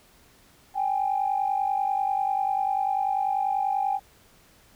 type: tone pair together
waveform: sine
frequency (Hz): 777.8 / 828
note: G5 / G#5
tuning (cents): -14 / -5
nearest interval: minor second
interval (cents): 109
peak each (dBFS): -24 / -26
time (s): 0.74-4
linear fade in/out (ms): 50
effects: tanh soft clip ceiling -15 dBFS + pink hiss -57 dBFS RMS until 4.75 s